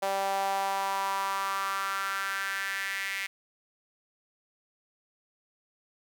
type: tone with high-pass filter sweep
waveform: sawtooth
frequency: 195.3 Hz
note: G3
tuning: 6 cents flat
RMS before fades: -31 dBFS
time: 0.02-3.27 s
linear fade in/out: 10 ms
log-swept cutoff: 660 to 2100 Hz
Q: 4.2
effects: none